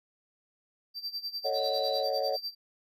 triangle tone with tremolo, 4685 Hz, D8, 5 cents flat, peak -30 dBFS, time 0.94-2.55 s, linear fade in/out 50 ms, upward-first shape sine, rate 10 Hz, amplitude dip 85%
sine chord, D# half-diminished seventh, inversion second, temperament equal with one note detuned, 445.9 / 554.4 / 622.3 / 740 Hz, A4 / C#5 / D#5 / F#5, +23 / 0 / 0 / 0 cents, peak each -36 / -30 / -34 / -33 dBFS, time 1.44-2.37 s, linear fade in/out 20 ms
sine tone, 3952 Hz, B7, in tune, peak -35 dBFS, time 1.54-2.05 s, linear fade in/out 50 ms
effects tanh soft clip ceiling -18 dBFS

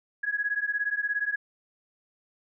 sine beating tone pair, 1661.2 / 1678.2 Hz, G#6 / G#6, 0 / +18 cents, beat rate 17 Hz, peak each -29 dBFS, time 0.23-1.36 s, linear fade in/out 10 ms, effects none

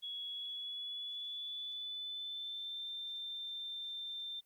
sine tone with pitch glide, 3356 to 3576 Hz, G#7 to A7, +17 to +27 cents, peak -40 dBFS, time 0.02-4.41 s, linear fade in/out 20 ms, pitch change +110 cents, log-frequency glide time 0.29-2.9 s, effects white hiss -75 dBFS RMS until 4.45 s + Opus 48 kbps

